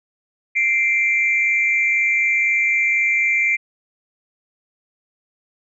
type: tone pair together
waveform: sine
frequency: 2093 / 2349 Hz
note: C7 / D7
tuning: 0 / 0 cents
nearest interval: major second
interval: 200 cents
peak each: -17 dBFS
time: 0.55-3.57 s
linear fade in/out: 20 ms
effects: tanh soft clip ceiling -8 dBFS